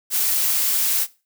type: noise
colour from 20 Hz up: blue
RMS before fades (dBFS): -20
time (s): 0.1-1.07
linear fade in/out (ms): 50
effects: noise-tail reverb RT60 0.3 s tail -19 dB re dry